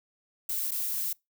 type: noise with dropouts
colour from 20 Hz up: violet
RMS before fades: -31 dBFS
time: 0.49-1.13 s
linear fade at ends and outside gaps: 5 ms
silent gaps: 0.709-0.716 s
effects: noise-tail reverb RT60 0.2 s tail -25 dB re dry